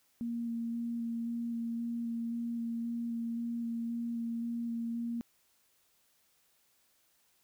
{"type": "tone with vibrato", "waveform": "sine", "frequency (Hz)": 233.1, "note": "A#3", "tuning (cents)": 0, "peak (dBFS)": -33, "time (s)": [0.21, 5.21], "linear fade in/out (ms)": 0, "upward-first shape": "square", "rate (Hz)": 1.9, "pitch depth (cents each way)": 10, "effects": ["white hiss -71 dBFS RMS until 7.43 s"]}